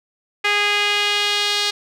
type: tone with band-pass filter sweep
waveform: sawtooth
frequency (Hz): 411.8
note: G#4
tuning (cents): -15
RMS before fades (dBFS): -19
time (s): 0.44-1.71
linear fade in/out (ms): 10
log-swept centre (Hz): 2300 to 4000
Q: 2.1
effects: none